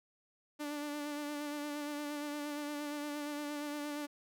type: tone with vibrato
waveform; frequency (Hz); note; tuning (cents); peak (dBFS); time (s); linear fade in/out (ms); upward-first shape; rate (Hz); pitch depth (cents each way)
sawtooth; 293.7; D4; 0; -34; 0.59-4.07; 20; sine; 8.6; 27
effects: none